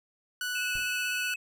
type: tone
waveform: sawtooth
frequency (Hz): 1480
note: F#6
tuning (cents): 0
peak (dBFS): -27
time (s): 0.41-1.34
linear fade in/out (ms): 2
type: tone with vibrato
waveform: triangle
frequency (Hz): 2606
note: E7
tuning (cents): -20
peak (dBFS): -31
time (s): 0.55-1.36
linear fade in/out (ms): 5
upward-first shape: square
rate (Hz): 16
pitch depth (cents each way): 16
type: noise with exponential decay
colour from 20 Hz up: brown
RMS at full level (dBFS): -39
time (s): 0.75-0.96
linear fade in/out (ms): 5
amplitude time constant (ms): 44
effects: none